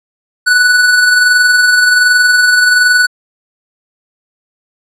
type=tone with amplitude modulation; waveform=square; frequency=1482 Hz; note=F#6; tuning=2 cents sharp; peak=-5 dBFS; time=0.46-3.07 s; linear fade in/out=20 ms; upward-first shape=sine; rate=21.3 Hz; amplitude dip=35%; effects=low-pass 10000 Hz 12 dB/octave